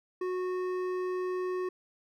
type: tone with hard clipping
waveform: sine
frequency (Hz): 366.6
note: F#4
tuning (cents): -16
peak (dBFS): -32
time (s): 0.21-1.69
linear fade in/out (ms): 5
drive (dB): 10
effects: none